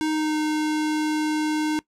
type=tone with pitch glide; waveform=square; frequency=311.1 to 306.8 Hz; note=D#4 to D#4; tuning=0 to -24 cents; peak=-22 dBFS; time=0.01-1.79 s; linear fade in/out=0 ms; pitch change=-24 cents; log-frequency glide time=0.11-0.36 s; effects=noise-tail reverb RT60 0.1 s tail -20 dB re dry + low-pass 9000 Hz 12 dB/octave